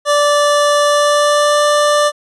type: tone with pitch glide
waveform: 25% pulse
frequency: 584 to 590.1 Hz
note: D5 to D5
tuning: -10 to +8 cents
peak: -6 dBFS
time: 0.05-2.12 s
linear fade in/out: 50 ms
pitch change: +18 cents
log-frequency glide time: 0.86-1.64 s
effects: resampled to 24000 Hz